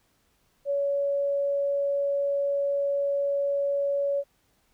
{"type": "tone", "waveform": "sine", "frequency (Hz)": 563, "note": "C#5", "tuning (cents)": 27, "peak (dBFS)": -23, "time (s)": [0.65, 4.24], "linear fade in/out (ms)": 50, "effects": ["pink hiss -68 dBFS RMS until 4.73 s"]}